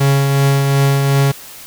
45% pulse tone with tremolo, 138.59 Hz, C#3, in tune, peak -9 dBFS, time 0-1.32 s, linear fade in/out 10 ms, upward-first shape triangle, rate 2.7 Hz, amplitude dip 35%, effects white hiss -35 dBFS RMS until 1.66 s

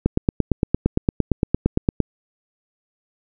click train, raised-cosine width 3 ms, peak -3 dBFS, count 18, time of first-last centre 0.06-2.003 s, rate 8.75 Hz, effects none

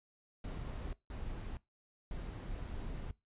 brown noise bursts at uneven times, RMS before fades -42 dBFS, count 3, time 0.44-0.93 / 1.1-1.57 / 2.11-3.11 s, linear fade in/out 2 ms, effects noise-tail reverb RT60 0.2 s tail -20 dB re dry + resampled to 8000 Hz

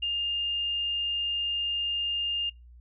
sine tone, 2815 Hz, F7, 13 cents sharp, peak -26 dBFS, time 0.02-2.5 s, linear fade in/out 10 ms, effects noise-tail reverb RT60 0.2 s tail -25 dB re dry + added 60 Hz sine -48 dBFS peak until 2.8 s

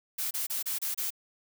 blue noise bursts, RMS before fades -32 dBFS, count 6, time 0.18-1.105 s, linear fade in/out 10 ms, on 130 ms, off 29 ms, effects none

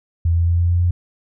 sine tone with pitch steps, 84 / 84.78 / 85.57 / 86.36 / 87.16 / 87.97 Hz, E2 / E2 / F2 / F2 / F2 / F2, +33 / +49 / -35 / -19 / -3 / +13 cents, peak -13 dBFS, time 0.25-0.91 s, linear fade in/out 5 ms, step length 110 ms, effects none

